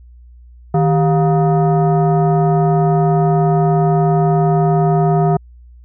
sine tone with frequency modulation, 156.5 Hz, D#3, 10 cents sharp, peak -10 dBFS, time 0.74-5.37 s, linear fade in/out 5 ms, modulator 550 Hz, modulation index 1, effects added 60 Hz sine -38 dBFS peak until 5.84 s

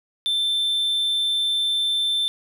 triangle tone, 3550 Hz, A7, 15 cents sharp, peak -18 dBFS, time 0.26-2.28 s, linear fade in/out 0 ms, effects none

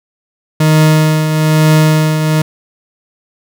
40% pulse tone with tremolo, 155.56 Hz, D#3, in tune, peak -4 dBFS, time 0.6-2.42 s, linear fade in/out 5 ms, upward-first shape triangle, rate 1.1 Hz, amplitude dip 55%, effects none

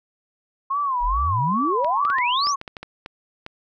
sine tone with vibrato, 1060 Hz, C6, 22 cents sharp, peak -20 dBFS, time 0.7-2.56 s, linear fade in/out 10 ms, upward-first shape sine, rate 2.4 Hz, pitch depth 160 cents each way
sine exponential sweep, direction up, 32 to 6645 Hz, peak -22 dBFS, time 1-2.55 s, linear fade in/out 50 ms
clicks, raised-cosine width 0.3 ms, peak -18 dBFS, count 11, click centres 1.846 / 2.051 / 2.101 / 2.185 / 2.47 / 2.614 / 2.678 / 2.768 / 2.83 / 3.061 / 3.464 s
effects none

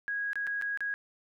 sine tone with dropouts, 1650 Hz, G#6, 12 cents flat, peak -30 dBFS, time 0.08-0.94 s, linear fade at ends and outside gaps 0 ms, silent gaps 0.332-0.356 / 0.468-0.473 / 0.614-0.622 / 0.774-0.806 s, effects none

